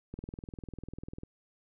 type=click train; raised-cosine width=3 ms; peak=-28 dBFS; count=23; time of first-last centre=0.14-1.235 s; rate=20.1 Hz; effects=none